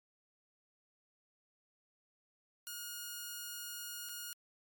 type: tone with dropouts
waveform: 5% pulse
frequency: 1434 Hz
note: F6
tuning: 45 cents sharp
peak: -31 dBFS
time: 2.67-4.33 s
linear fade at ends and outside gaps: 0 ms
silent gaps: 4.089-4.093 s
effects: MP3 96 kbps